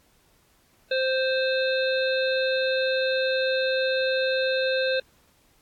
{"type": "harmonic tone with a mistuned harmonic", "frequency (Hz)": 523.3, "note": "C5", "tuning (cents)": 0, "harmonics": [1, 3, 5, 7, 8], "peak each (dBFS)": [-23, -29, -33, -33, -34], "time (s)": [0.91, 5], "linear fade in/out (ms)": 5, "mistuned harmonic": 8, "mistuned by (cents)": -36, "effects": ["pink hiss -62 dBFS RMS until 5.61 s", "AAC 64 kbps"]}